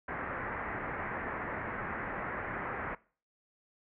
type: low-pass noise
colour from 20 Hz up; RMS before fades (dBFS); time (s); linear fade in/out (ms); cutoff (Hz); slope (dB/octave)
white; -38; 0.08-2.95; 5; 2000; 48
effects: noise-tail reverb RT60 0.4 s tail -21 dB re dry